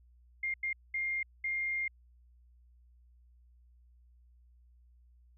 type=tone bursts at uneven times; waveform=sine; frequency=2117 Hz; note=C7; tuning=20 cents sharp; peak=-31 dBFS; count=4; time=0.43-0.54 / 0.63-0.73 / 0.94-1.23 / 1.44-1.88 s; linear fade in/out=5 ms; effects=added 60 Hz sine -59 dBFS peak until 5.37 s